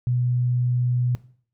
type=tone; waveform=sine; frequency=123.47 Hz; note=B2; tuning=in tune; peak=-19 dBFS; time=0.07-1.15 s; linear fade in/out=0 ms; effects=noise-tail reverb RT60 0.5 s tail -18 dB re dry